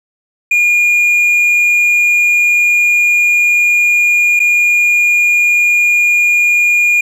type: tone with dropouts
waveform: triangle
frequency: 2427 Hz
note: D#7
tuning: 44 cents flat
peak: -6 dBFS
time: 0.51-7.01 s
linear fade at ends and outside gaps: 5 ms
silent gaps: 4.394-4.4 s
effects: none